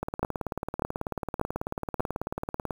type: two click trains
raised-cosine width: 1 ms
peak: -11 / -16 dBFS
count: 4 / 50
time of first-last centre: 0.23-2.005 / 0.03-2.708 s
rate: 1.69 / 18.3 Hz
effects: 7-bit